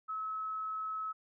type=tone; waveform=sine; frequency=1291 Hz; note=E6; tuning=37 cents flat; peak=-35 dBFS; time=0.08-1.13 s; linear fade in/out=20 ms; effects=none